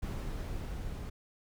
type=noise with level ramp; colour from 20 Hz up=brown; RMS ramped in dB=-36 to -40 dBFS; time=0.02-1.1 s; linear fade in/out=10 ms; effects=none